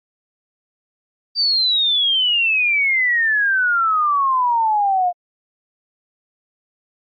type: exponential sweep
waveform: sine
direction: down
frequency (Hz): 4699 to 698.5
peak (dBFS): -14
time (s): 1.35-5.13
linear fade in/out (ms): 50
effects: AAC 64 kbps